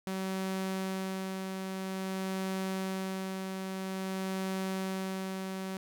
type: tone with tremolo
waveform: sawtooth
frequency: 190 Hz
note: F#3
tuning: 46 cents sharp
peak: -28 dBFS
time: 0.07-5.77 s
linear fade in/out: 0 ms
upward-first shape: sine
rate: 0.5 Hz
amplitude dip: 35%
effects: none